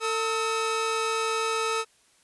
sawtooth tone pair together, 449.2 / 1287.5 Hz, A4 / E6, +36 / -41 cents, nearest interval octave + tritone, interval 1823 cents, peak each -24 dBFS, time 0-1.85 s, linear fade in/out 50 ms, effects white hiss -62 dBFS RMS until 2.23 s + resampled to 24000 Hz

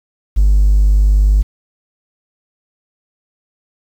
triangle tone, 50.2 Hz, G1, 42 cents sharp, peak -4 dBFS, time 0.36-1.43 s, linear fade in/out 20 ms, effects tanh soft clip ceiling -3 dBFS + 7-bit

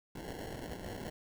violet noise with sample-and-hold, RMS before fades -43 dBFS, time 0.15-1.1 s, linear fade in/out 5 ms, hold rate 1225 Hz, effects none

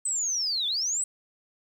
sine linear two-way sweep, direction down then up, 8210 to 3400 to 8210 Hz, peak -25 dBFS, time 0.05-1.04 s, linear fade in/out 5 ms, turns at 0.67 s, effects 9-bit

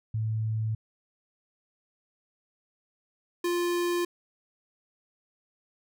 sine / square tone pair in turn, 110 / 349.2 Hz, A2 / F4, 0 / 0 cents, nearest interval octave + minor sixth, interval 2000 cents, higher second, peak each -26 dBFS, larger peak neither, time 0.14-0.75 / 3.44-4.05 s, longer neither, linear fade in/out 5 ms, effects none

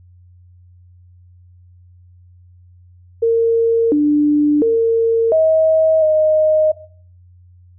sine tone with pitch steps, 458.6 / 295.8 / 456.4 / 637 / 621 Hz, A#4 / D4 / A#4 / D#5 / D#5, -28 / +13 / -37 / +41 / -3 cents, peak -10 dBFS, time 3.22-6.72 s, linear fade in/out 10 ms, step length 700 ms, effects noise-tail reverb RT60 0.5 s tail -17 dB re dry + added 89 Hz sine -43 dBFS peak until 7.78 s

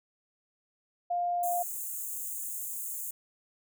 sine tone, 703 Hz, F5, 11 cents sharp, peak -27 dBFS, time 1.1-1.63 s, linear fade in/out 10 ms
white high-pass noise, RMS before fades -37 dBFS, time 1.43-3.11 s, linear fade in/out 5 ms, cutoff 6600 Hz, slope 96 dB/octave
effects none

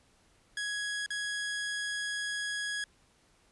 sawtooth tone with dropouts, 1666 Hz, G#6, 5 cents sharp, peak -29 dBFS, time 0.57-2.84 s, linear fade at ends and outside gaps 2 ms, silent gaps 1.062-1.104 s, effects pink hiss -66 dBFS RMS until 3.51 s + resampled to 24000 Hz

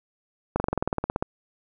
slowing click train, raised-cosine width 1 ms, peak -10 dBFS, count 14, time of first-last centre 0.56-1.225 s, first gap 40 ms, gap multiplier 1.04, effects none

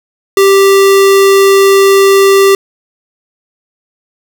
square tone, 392 Hz, G4, in tune, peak -4 dBFS, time 0.37-2.55 s, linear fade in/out 2 ms, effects none

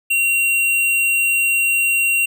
square tone, 2749 Hz, F7, 28 cents flat, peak -15 dBFS, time 0.1-2.26 s, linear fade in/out 10 ms, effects none

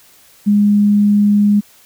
sine tone, 205.8 Hz, G#3, 16 cents flat, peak -8 dBFS, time 0.46-1.61 s, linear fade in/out 20 ms, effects white hiss -47 dBFS RMS until 1.85 s

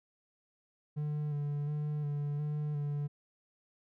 triangle tone with vibrato, 147.4 Hz, D3, 7 cents sharp, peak -30 dBFS, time 0.96-3.08 s, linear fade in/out 20 ms, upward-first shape square, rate 1.4 Hz, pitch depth 24 cents each way, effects none

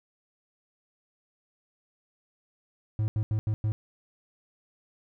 triangle tone bursts at uneven times, 107.9 Hz, A2, 33 cents flat, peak -22 dBFS, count 5, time 2.99-3.08 / 3.16-3.23 / 3.31-3.39 / 3.47-3.54 / 3.64-3.72 s, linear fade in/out 0 ms, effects none

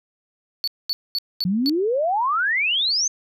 triangle tone bursts, 4454 Hz, C#8, 7 cents sharp, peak -19 dBFS, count 5, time 0.64-1.695 s, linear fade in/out 0 ms, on 35 ms, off 220 ms
sine exponential sweep, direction up, 171.9 to 6430 Hz, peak -18 dBFS, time 1.45-3.08 s, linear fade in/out 5 ms
effects none

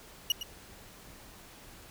35% pulse tone with echo, 2888 Hz, F#7, 43 cents flat, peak -22 dBFS, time 0.3-0.32 s, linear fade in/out 2 ms, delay 110 ms, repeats 1, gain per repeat -11 dB, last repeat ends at 0.43 s, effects pink hiss -52 dBFS RMS until 1.9 s

